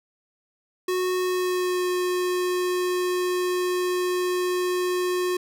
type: tone with pitch glide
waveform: square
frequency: 366.8 to 361.5 Hz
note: F#4 to F#4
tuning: -15 to -40 cents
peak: -23 dBFS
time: 0.88-5.37 s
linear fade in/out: 5 ms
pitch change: -25 cents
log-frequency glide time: 1.14-1.88 s
effects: none